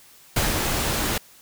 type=noise with ADSR envelope; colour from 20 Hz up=pink; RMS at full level=-21 dBFS; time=0.36-1.18 s; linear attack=6 ms; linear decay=150 ms; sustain=-3 dB; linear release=4 ms; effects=white hiss -51 dBFS RMS until 1.41 s